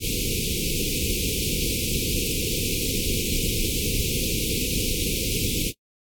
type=band-stop noise; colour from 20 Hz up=pink; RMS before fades=-25 dBFS; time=0-5.73 s; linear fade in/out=50 ms; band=500 to 2300 Hz; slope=96 dB/octave; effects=noise-tail reverb RT60 0.1 s tail -23 dB re dry + AAC 64 kbps